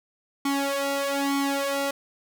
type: tone with flanger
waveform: sawtooth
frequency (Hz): 278.5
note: C#4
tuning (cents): +8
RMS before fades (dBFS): -26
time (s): 0.45-1.91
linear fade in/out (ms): 5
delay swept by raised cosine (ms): 0.91 to 2.11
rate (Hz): 1.1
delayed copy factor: +0.9
effects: none